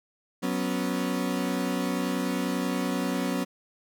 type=chord; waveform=35% pulse; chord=F# suspended fourth; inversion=none; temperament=equal; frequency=185 / 246.9 / 277.2 Hz; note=F#3 / B3 / C#4; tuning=0 / 0 / 0 cents; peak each=-29 dBFS; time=0.42-3.45 s; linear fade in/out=20 ms; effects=none

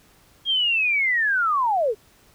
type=linear sweep; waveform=sine; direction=down; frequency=3263 to 392 Hz; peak=-18 dBFS; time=0.45-1.95 s; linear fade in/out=50 ms; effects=pink hiss -56 dBFS RMS until 2.34 s

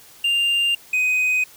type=tone pair in turn; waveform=triangle; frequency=2794 / 2505 Hz; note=F7 / D#7; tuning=0 / +11 cents; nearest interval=major second; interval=189 cents; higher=first; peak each=-15 dBFS; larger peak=neither; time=0.24-0.75 / 0.93-1.44 s; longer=neither; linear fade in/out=5 ms; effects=white hiss -47 dBFS RMS until 1.56 s

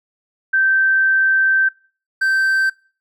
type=tone pair in turn; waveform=sine / triangle; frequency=1556 / 1556 Hz; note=G6 / G6; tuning=-13 / -13 cents; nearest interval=unison; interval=0 cents; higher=neither; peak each=-12 dBFS; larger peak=neither; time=0.53-1.69 / 2.21-2.7 s; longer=first; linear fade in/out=10 ms; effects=noise-tail reverb RT60 0.4 s tail -23 dB re dry

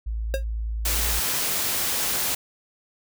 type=tone; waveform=sine; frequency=55.2 Hz; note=A1; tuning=6 cents sharp; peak=-25 dBFS; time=0.06-1.2 s; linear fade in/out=10 ms
type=tone with exponential decay; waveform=square; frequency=539 Hz; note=C#5; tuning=49 cents flat; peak=-20 dBFS; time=0.34-0.44 s; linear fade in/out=0 ms; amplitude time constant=20 ms
type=noise; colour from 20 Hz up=white; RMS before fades=-25 dBFS; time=0.85-2.35 s; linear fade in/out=5 ms
effects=none

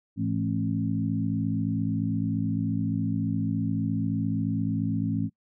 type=harmonic tone with a mistuned harmonic; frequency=54.3 Hz; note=A1; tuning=22 cents flat; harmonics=2 / 3 / 4 / 5; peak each=-30 / -30 / -30 / -30 dBFS; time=0.16-5.3 s; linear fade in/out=50 ms; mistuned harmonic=3; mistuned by=+56 cents; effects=noise-tail reverb RT60 0.1 s tail -25 dB re dry

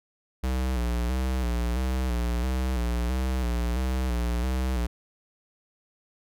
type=tone with vibrato; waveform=square; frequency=61.74 Hz; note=B1; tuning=in tune; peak=-25 dBFS; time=0.43-4.87 s; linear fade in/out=10 ms; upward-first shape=square; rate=1.5 Hz; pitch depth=66 cents each way; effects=none

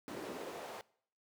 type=noise with high-pass filter sweep; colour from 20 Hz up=brown; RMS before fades=-45 dBFS; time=0.08-0.81 s; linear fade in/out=0 ms; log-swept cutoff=310 to 630 Hz; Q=1.6; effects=noise-tail reverb RT60 0.6 s tail -22 dB re dry

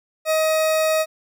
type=tone; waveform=40% pulse; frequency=631 Hz; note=D#5; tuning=24 cents sharp; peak=-16 dBFS; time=0.25-1.06 s; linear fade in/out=50 ms; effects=none

